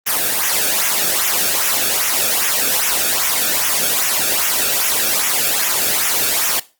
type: noise with flanger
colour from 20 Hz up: white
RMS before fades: -17 dBFS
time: 0.06-6.6 s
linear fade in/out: 10 ms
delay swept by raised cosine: 0.22 to 1.02 ms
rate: 2.5 Hz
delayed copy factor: -0.7
effects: noise-tail reverb RT60 0.3 s tail -18 dB re dry + Opus 24 kbps